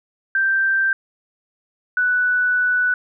sine tone pair in turn, 1568 / 1484.7 Hz, G6 / F#6, 0 / +6 cents, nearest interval minor second, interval 94 cents, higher first, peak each -15 dBFS, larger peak neither, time 0.35-0.93 / 1.97-2.94 s, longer second, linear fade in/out 2 ms, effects none

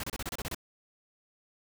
pink noise bursts, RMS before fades -36 dBFS, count 9, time 0-0.547 s, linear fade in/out 2 ms, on 35 ms, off 29 ms, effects none

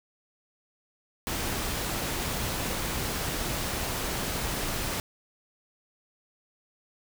pink noise, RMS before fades -31 dBFS, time 1.27-5 s, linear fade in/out 0 ms, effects none

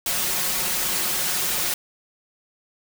white noise with comb filter, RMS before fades -24 dBFS, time 0.06-1.74 s, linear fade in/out 2 ms, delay 5.5 ms, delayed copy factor +0.6, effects none

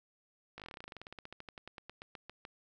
slowing click train, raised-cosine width 0.3 ms, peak -30 dBFS, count 30, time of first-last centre 0.58-2.451 s, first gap 18 ms, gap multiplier 1.08, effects none

